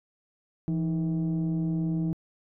sine tone pair together, 166.92 / 315.1 Hz, E3 / D#4, +22 / +22 cents, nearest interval major seventh, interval 1100 cents, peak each -24 / -29 dBFS, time 0.68-2.13 s, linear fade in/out 0 ms, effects tanh soft clip ceiling -22 dBFS

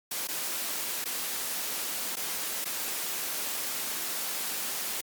white noise with dropouts, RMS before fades -33 dBFS, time 0.11-5.01 s, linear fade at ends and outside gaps 5 ms, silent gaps 0.273-0.285 / 1.043-1.055 / 2.157-2.167 / 2.645-2.655 s, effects high-pass 200 Hz 12 dB/octave + Opus 48 kbps

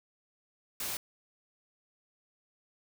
white noise, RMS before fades -36 dBFS, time 0.8-0.97 s, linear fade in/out 2 ms, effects none

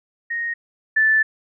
sine tone pair in turn, 1864.7 / 1755.9 Hz, A#6 / A6, 0 / -4 cents, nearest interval minor second, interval 104 cents, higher first, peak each -22 / -13 dBFS, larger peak second, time 0.3-0.54 / 0.96-1.23 s, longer second, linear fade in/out 10 ms, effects none

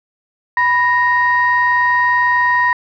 sine tone pair together, 986.4 / 1864.7 Hz, B5 / A#6, -2 / 0 cents, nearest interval major seventh, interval 1102 cents, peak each -13 dBFS, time 0.57-2.73 s, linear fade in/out 2 ms, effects tanh soft clip ceiling -4 dBFS

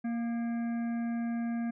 harmonic tone with a mistuned harmonic, 233.2 Hz, A#3, 1 cent sharp, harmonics 1 / 3 / 5 / 7 / 9 / 10, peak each -30 / -44 / -55 / -49 / -56 / -60 dBFS, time 0.04-1.71 s, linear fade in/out 10 ms, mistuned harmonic 5, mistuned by +51 cents, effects none

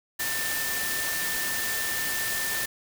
sine tone in noise, 1785 Hz, A6, 24 cents sharp, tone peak -31 dBFS, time 0.19-2.66 s, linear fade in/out 10 ms, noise white, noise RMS -30 dBFS, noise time 0.19-2.66 s, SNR -4 dB, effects none

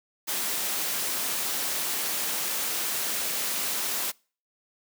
white noise, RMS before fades -29 dBFS, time 0.27-4.12 s, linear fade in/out 20 ms, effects noise-tail reverb RT60 0.4 s tail -26 dB re dry + high-pass 200 Hz 12 dB/octave

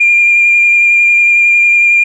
sine tone with vibrato, 2400 Hz, D7, 37 cents sharp, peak -4 dBFS, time 0-2.04 s, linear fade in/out 10 ms, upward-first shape sine, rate 11 Hz, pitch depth 13 cents each way, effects tanh soft clip ceiling 0 dBFS

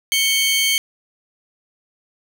sawtooth tone pair together, 2217 / 3135 Hz, C#7 / G7, 0 / -1 cents, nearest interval tritone, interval 599 cents, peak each -15 dBFS, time 0.12-0.78 s, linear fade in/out 0 ms, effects none

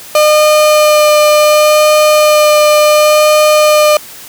35% pulse tone with vibrato, 605 Hz, D#5, 49 cents flat, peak -3 dBFS, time 0.15-3.97 s, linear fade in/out 2 ms, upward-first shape sine, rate 0.69 Hz, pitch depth 10 cents each way, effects white hiss -31 dBFS RMS until 4.28 s + high-pass 60 Hz 12 dB/octave

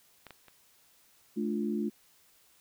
clicks, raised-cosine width 0.3 ms, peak -30 / -30 / -36 dBFS, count 3, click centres 0.267 / 0.307 / 0.483 s
sine chord, D minor, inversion second, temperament equal with one note detuned, 217 / 293.7 / 349.2 Hz, A3 / D4 / F4, -24 / 0 / 0 cents, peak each -31 / -36 / -35 dBFS, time 1.36-1.9 s, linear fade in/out 20 ms
effects white hiss -64 dBFS RMS until 2.6 s

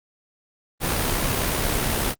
pink noise with amplitude modulation, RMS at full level -21 dBFS, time 0.8-2.15 s, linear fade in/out 50 ms, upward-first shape sine, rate 68.3 Hz, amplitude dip 40%, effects Opus 32 kbps

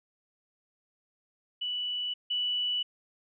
sine tone pair in turn, 2960 / 2960 Hz, F#7 / F#7, 0 / 0 cents, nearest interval unison, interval 0 cents, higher neither, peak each -30 / -27 dBFS, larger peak second, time 1.61-2.14 / 2.3-2.83 s, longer neither, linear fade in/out 10 ms, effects none

